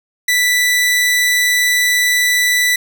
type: tone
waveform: sawtooth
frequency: 1975.5 Hz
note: B6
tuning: in tune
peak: -8 dBFS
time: 0.28-2.76 s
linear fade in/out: 5 ms
effects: 8-bit